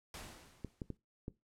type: noise with exponential decay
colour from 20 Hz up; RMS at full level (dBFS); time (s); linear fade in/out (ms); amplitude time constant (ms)
pink; -45; 0.14-0.97; 2; 180
type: clicks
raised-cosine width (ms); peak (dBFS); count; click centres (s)
3; -28; 4; 0.647 / 0.818 / 0.903 / 1.281
effects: noise-tail reverb RT60 0.2 s tail -19 dB re dry + low-pass 11000 Hz 12 dB/octave